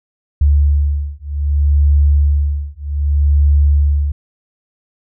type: beating tone pair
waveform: sine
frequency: 72 / 72.64 Hz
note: D2 / D2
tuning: -34 / -18 cents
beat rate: 0.64 Hz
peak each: -13 dBFS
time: 0.41-4.12 s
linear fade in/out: 5 ms
effects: none